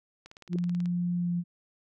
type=click train; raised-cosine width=0.2 ms; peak=-30 dBFS; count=12; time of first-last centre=0.26-0.858 s; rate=18.4 Hz
type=tone with exponential growth; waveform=sine; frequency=349.2 Hz; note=F4; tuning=in tune; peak=-28 dBFS; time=0.48-0.56 s; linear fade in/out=2 ms; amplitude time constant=17 ms
type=tone with pitch glide; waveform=sine; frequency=175.7 to 174.08 Hz; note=F3 to F3; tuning=+11 to -5 cents; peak=-26 dBFS; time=0.49-1.44 s; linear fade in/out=50 ms; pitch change=-16 cents; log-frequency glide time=1.16-1.32 s
effects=none